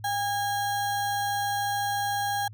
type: tone with sample-and-hold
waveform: sine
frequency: 807 Hz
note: G#5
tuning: 50 cents flat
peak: -25 dBFS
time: 0.04-2.48 s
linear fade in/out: 5 ms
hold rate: 2450 Hz
effects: added 106 Hz sine -42 dBFS peak until 2.53 s